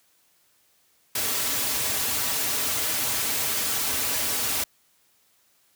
white noise with comb filter, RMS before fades -26 dBFS, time 1.15-4.64 s, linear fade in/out 5 ms, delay 5.6 ms, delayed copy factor -0.65, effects white hiss -64 dBFS RMS until 5.75 s + high-pass 60 Hz 12 dB/octave

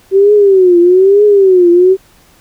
sine tone with vibrato, 380 Hz, F#4, 46 cents sharp, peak -3 dBFS, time 0.11-1.97 s, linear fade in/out 50 ms, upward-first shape triangle, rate 1.1 Hz, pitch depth 180 cents each way, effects pink hiss -46 dBFS RMS until 2.4 s

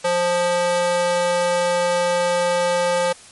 square tone with high-pass filter, 175.8 Hz, F3, 12 cents sharp, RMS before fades -19 dBFS, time 0.04-3.13 s, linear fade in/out 10 ms, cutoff 560 Hz, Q 1.9, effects white hiss -44 dBFS RMS until 3.31 s + MP3 48 kbps

